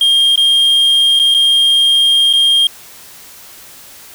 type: tone with dropouts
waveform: triangle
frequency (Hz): 3218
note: G7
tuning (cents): +45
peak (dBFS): -6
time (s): 0.01-2.67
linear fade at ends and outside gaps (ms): 2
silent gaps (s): 0.358-0.376 / 1.192-1.197 / 1.342-1.346 / 2.329-2.335
effects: white hiss -37 dBFS RMS until 4.14 s